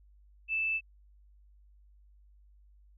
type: tone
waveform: sine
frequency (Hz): 2637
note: E7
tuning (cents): 0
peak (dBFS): -28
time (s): 0.48-0.81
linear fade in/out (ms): 50
effects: added 50 Hz sine -57 dBFS peak until 2.97 s